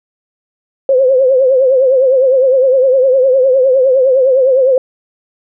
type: tone with vibrato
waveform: sine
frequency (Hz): 523.3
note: C5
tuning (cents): 0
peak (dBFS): -6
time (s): 0.89-4.78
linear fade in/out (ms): 2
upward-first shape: triangle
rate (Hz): 9.8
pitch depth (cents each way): 99
effects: none